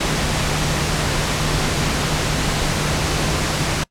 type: tone in noise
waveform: sine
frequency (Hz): 151.1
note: D3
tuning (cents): +50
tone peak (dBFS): -25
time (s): 0-3.84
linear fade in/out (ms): 10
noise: pink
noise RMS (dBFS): -20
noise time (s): 0-3.84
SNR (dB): -8
effects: noise-tail reverb RT60 0.1 s tail -24 dB re dry + low-pass 8000 Hz 12 dB/octave